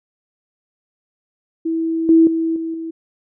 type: tone with level steps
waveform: sine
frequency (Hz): 326.5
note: E4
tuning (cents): -17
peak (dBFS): -17 / -7 / -16 / -21 / -24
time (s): 1.65-2.91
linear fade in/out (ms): 10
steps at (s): 2.09 / 2.27 / 2.56 / 2.74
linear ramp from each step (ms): 2
effects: none